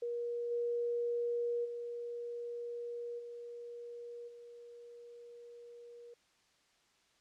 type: tone with level steps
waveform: sine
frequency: 475.8 Hz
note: A#4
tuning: 35 cents sharp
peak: -35 / -32 / -39 / -44 / -50 dBFS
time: 0.02-6.14 s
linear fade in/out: 5 ms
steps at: 0.5 / 1.64 / 3.18 / 4.27 s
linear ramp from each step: 20 ms
effects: white hiss -71 dBFS RMS until 7.2 s + low-pass 6000 Hz 12 dB/octave